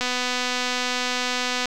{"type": "click train", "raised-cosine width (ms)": 0.2, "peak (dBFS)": -8, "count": 411, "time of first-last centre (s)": [0.01, 1.657], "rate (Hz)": 249, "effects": []}